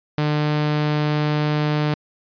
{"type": "tone", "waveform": "sawtooth", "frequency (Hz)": 150.1, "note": "D3", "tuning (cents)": 38, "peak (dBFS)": -14, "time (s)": [0.18, 1.94], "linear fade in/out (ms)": 0, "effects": ["resampled to 11025 Hz"]}